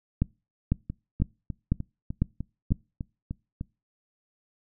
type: two click trains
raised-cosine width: 5 ms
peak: -10 / -20 dBFS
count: 6 / 10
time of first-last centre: 0.22-2.72 / 0.9-3.611 s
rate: 2 / 3.32 Hz
effects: noise-tail reverb RT60 0.3 s tail -25 dB re dry